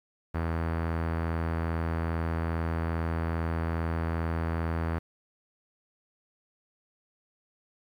sawtooth tone with low-pass filter, 82.41 Hz, E2, in tune, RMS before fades -30 dBFS, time 0.34-4.99 s, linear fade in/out 10 ms, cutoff 1600 Hz, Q 1.5, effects 10-bit

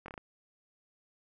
slowing click train, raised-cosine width 0.5 ms, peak -28 dBFS, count 5, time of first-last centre 0.06-0.178 s, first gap 22 ms, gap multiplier 1.2, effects none

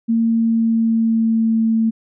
sine tone with pitch glide, 228.2 to 224.2 Hz, A#3 to A3, -37 to +33 cents, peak -13 dBFS, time 0.08-1.91 s, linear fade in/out 20 ms, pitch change -30 cents, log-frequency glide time 0.22-1.68 s, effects none

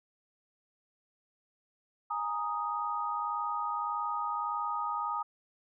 sine chord, Ab suspended second, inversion none, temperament equal, 830.6 / 932.3 / 1244.5 Hz, Ab5 / Bb5 / Eb6, 0 / 0 / 0 cents, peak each -38 / -36 / -33 dBFS, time 2.1-5.23 s, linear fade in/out 10 ms, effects none

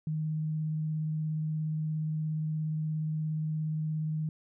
sine tone with vibrato, 155.56 Hz, D#3, in tune, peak -29 dBFS, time 0.07-4.29 s, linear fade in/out 2 ms, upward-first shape triangle, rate 17 Hz, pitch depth 14 cents each way, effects none

